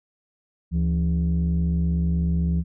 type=tone pair together; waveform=sine; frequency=73.42 / 169.46 Hz; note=D2 / E3; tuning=0 / +48 cents; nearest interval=octave + major second; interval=1448 cents; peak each=-20 dBFS; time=0.71-2.64 s; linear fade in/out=50 ms; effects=tanh soft clip ceiling -16 dBFS